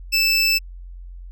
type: tone pair together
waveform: square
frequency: 2637 / 5279 Hz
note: E7 / E8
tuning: 0 / +2 cents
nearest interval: octave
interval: 1202 cents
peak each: -19 dBFS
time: 0.12-0.59 s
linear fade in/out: 20 ms
effects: added 44 Hz sine -34 dBFS peak until 1.31 s

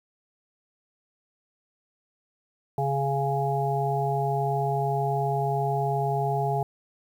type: harmonic tone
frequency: 138.59 Hz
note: C#3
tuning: in tune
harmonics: 1 / 3 / 5 / 6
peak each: -27 / -30 / -29 / -29 dBFS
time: 2.78-6.63 s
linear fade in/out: 2 ms
effects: 9-bit

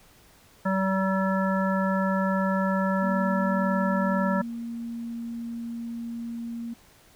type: harmonic tone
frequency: 191.2 Hz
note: G3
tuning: 43 cents flat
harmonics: 1 / 3 / 5 / 7 / 9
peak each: -24 / -29 / -31 / -32 / -34 dBFS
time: 0.65-4.42 s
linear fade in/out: 10 ms
type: tone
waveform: sine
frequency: 233.1 Hz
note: A#3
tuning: in tune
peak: -31 dBFS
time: 3.02-6.74 s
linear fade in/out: 10 ms
effects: pink hiss -56 dBFS RMS until 7.15 s

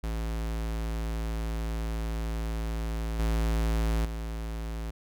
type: tone with level steps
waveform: square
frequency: 55.4 Hz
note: A1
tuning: 13 cents sharp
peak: -30 / -25 / -33 dBFS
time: 0.03-4.91 s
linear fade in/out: 10 ms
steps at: 3.19 / 4.05 s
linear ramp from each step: 5 ms
effects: none

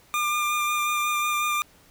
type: tone with vibrato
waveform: 25% pulse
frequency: 1200 Hz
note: D6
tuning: 37 cents sharp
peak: -19 dBFS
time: 0.14-1.62 s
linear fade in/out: 0 ms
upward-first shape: sine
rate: 5.5 Hz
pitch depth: 15 cents each way
effects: pink hiss -56 dBFS RMS until 1.9 s

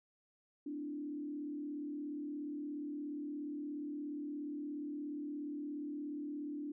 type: tone with frequency modulation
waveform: sine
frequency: 293.7 Hz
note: D4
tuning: in tune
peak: -39 dBFS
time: 0.66-6.72 s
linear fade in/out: 5 ms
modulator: 37 Hz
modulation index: 0.68
effects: none

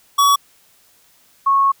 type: tone pair in turn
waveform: square / sine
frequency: 1130 / 1099.1 Hz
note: C#6 / C#6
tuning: +33 / -15 cents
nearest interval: unison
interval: 48 cents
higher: first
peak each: -11 dBFS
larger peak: neither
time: 0.18-0.36 / 1.46-1.72 s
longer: second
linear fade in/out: 10 ms
effects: white hiss -54 dBFS RMS until 1.8 s

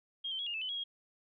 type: tone with pitch steps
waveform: sine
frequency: 3238 / 3108 / 3324 / 2833 / 2628 / 3026 / 3308 / 3273 Hz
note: G#7 / G7 / G#7 / F7 / E7 / F#7 / G#7 / G#7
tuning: -45 / -16 / +1 / +24 / -6 / +38 / -8 / -26 cents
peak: -35 dBFS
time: 0.24-0.84 s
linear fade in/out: 10 ms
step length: 75 ms
effects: none

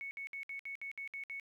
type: tone bursts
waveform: sine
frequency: 2213 Hz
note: C#7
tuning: 3 cents flat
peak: -40 dBFS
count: 9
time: 0.01-1.398 s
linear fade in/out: 0 ms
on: 100 ms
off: 61 ms
effects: 12-bit

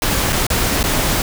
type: noise with dropouts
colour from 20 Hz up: pink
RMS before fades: -17 dBFS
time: 0.02-1.22 s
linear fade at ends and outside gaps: 1 ms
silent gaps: 0.324-0.328 / 0.467-0.502 / 0.829-0.839 s
effects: none

